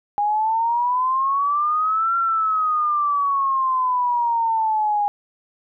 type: exponential two-way sweep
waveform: sine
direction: up then down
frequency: 816 to 1371 to 816 Hz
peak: -17 dBFS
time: 0.18-5.08 s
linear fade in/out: 0 ms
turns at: 2.16 s
effects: none